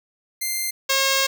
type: tone pair in turn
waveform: 5% pulse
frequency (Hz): 2093 / 540.8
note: C7 / C#5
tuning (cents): 0 / -43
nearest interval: octave + major seventh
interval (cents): 2343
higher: first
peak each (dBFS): -13 / -6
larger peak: second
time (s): 0.41-0.71 / 0.89-1.27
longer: second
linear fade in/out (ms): 10
effects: none